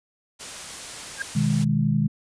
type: noise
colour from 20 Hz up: white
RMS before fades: -36 dBFS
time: 0.39-1.65 s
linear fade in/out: 20 ms
type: tone with exponential growth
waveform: sine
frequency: 1613 Hz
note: G6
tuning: 49 cents sharp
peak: -21 dBFS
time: 1.15-1.22 s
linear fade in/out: 2 ms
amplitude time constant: 15 ms
type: chord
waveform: sine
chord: G# minor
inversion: first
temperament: just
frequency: 124.59 / 155.74 / 207.7 Hz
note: B2 / D#3 / G#3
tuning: +16 / +2 / 0 cents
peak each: -25 / -22 / -23 dBFS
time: 1.35-2.08 s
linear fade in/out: 10 ms
effects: resampled to 22050 Hz